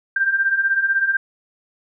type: beating tone pair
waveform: sine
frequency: 1568 / 1584 Hz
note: G6 / G6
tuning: 0 / +18 cents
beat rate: 16 Hz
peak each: -22 / -17 dBFS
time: 0.16-1.17 s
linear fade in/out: 5 ms
effects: none